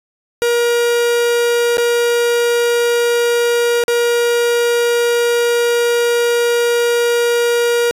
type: tone with dropouts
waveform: 45% pulse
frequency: 475.1 Hz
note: A#4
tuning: 33 cents sharp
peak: -12 dBFS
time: 0.42-7.91 s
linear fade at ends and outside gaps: 0 ms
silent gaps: 1.771-1.781 / 3.838-3.881 s
effects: resampled to 32000 Hz